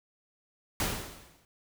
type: noise with exponential decay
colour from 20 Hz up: pink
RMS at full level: -27 dBFS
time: 0.8-1.45 s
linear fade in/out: 1 ms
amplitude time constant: 140 ms
effects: none